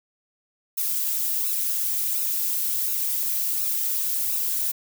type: noise with flanger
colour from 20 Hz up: violet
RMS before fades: -25 dBFS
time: 0.77-4.72 s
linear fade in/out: 10 ms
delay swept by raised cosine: 0.75 to 4.45 ms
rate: 1.4 Hz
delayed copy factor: +0.7
effects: none